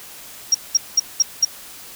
sine tone bursts, 5610 Hz, F8, 7 cents sharp, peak -10 dBFS, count 5, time 0.52-1.45 s, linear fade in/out 5 ms, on 26 ms, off 200 ms, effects white hiss -39 dBFS RMS until 1.95 s

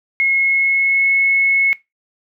sine tone with pitch glide, 2168 to 2189 Hz, C#7 to C#7, -39 to -22 cents, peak -12 dBFS, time 0.2-1.73 s, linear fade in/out 0 ms, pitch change +17 cents, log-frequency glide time 0.32-1.1 s, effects noise-tail reverb RT60 0.2 s tail -19 dB re dry

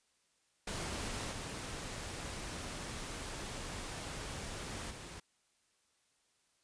pink noise with level steps, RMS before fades -40 / -43 / -48 dBFS, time 0.67-5.2 s, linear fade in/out 5 ms, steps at 1.31 / 4.9 s, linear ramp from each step 10 ms, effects white hiss -75 dBFS RMS until 6.63 s + resampled to 22050 Hz

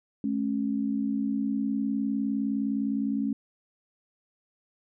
sine tone pair together, 214.1 / 273.8 Hz, A3 / C#4, -47 / -21 cents, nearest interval major third, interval 426 cents, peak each -28 dBFS, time 0.24-3.33 s, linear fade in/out 2 ms, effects none

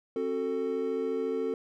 triangle chord, F# diminished, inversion second, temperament just, 266.4 / 370 / 444 Hz, C4 / F#4 / A4, +31 / 0 / +16 cents, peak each -33 / -33 / -28 dBFS, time 0.16-1.54 s, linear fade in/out 2 ms, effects none

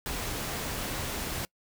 pink noise, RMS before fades -34 dBFS, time 0.06-1.45 s, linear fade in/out 0 ms, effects noise-tail reverb RT60 0.1 s tail -25 dB re dry

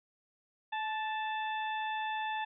harmonic tone with a mistuned harmonic, 880 Hz, A5, in tune, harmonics 1 / 2 / 3 / 4, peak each -34 / -40 / -44 / -46 dBFS, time 0.72-2.45 s, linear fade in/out 10 ms, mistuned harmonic 1, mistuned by -29 cents, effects none

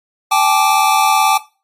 square chord, G suspended second, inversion none, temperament equal with one note detuned, 784 / 862.4 / 1174.7 Hz, G5 / A5 / D6, 0 / -35 / 0 cents, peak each -16 dBFS, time 0.31-1.38 s, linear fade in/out 10 ms, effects noise-tail reverb RT60 0.3 s tail -17 dB re dry + AAC 48 kbps

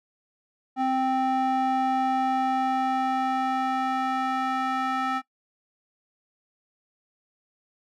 square tone with band-pass filter sweep, 261.6 Hz, C4, in tune, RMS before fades -25 dBFS, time 0.76-5.22 s, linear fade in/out 50 ms, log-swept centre 690 to 1200 Hz, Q 2, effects noise-tail reverb RT60 0.1 s tail -19 dB re dry

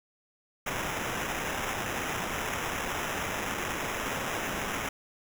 violet noise with sample-and-hold, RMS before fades -33 dBFS, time 0.66-4.89 s, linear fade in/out 5 ms, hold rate 4410 Hz, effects none

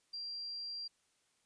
sine tone, 4743 Hz, D8, 16 cents sharp, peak -40 dBFS, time 0.13-0.88 s, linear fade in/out 10 ms, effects white hiss -75 dBFS RMS until 1.45 s + resampled to 22050 Hz

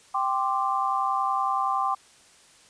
sine chord, G suspended fourth, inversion none, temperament just, 784 / 1045.3 / 1176 Hz, G5 / C6 / D6, 0 / -2 / +2 cents, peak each -27 dBFS, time 0.14-1.95 s, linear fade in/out 10 ms, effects white hiss -55 dBFS RMS until 2.69 s + resampled to 22050 Hz

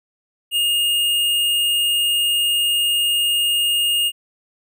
sine tone with hard clipping, 2840 Hz, F7, 28 cents sharp, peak -17 dBFS, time 0.51-4.12 s, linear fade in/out 50 ms, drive 14 dB, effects none

